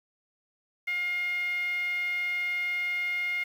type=tone with band-pass filter; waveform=10% pulse; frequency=711 Hz; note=F5; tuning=31 cents sharp; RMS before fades=-30 dBFS; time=0.87-3.44 s; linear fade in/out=10 ms; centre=2100 Hz; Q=9.6; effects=9-bit